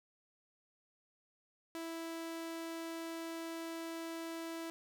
sawtooth tone, 329.6 Hz, E4, in tune, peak -37 dBFS, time 1.75-4.7 s, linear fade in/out 0 ms, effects none

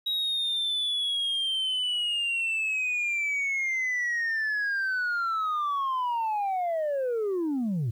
sine linear sweep, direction down, 3832 to 103.4 Hz, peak -23 dBFS, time 0.06-7.91 s, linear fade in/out 10 ms, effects tanh soft clip ceiling -24 dBFS + 10-bit

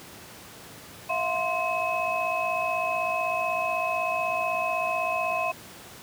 sine tone cluster, 655 / 711 / 1044 / 2567 Hz, E5 / F5 / C6 / E7, -11 / +31 / -4 / -47 cents, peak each -30 dBFS, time 1.09-5.52 s, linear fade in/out 10 ms, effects pink hiss -45 dBFS RMS until 6.02 s + high-pass 100 Hz 12 dB/octave

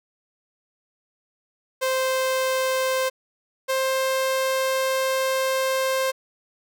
sawtooth tone pair in turn, 522 / 527.2 Hz, C5 / C5, -4 / +13 cents, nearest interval unison, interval 17 cents, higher second, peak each -17 dBFS, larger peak neither, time 1.81-3.1 / 3.68-6.12 s, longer second, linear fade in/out 20 ms, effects none

